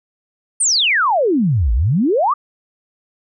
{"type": "exponential two-way sweep", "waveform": "sine", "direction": "down then up", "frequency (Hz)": [9397, 51.8, 1263], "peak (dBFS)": -12, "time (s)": [0.6, 2.34], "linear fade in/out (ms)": 10, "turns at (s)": 1.73, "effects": []}